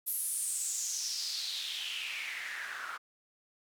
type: noise with band-pass filter sweep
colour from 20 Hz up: white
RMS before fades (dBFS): -37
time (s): 0.06-2.98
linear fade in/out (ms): 20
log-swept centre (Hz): 12000 to 1300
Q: 5
effects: none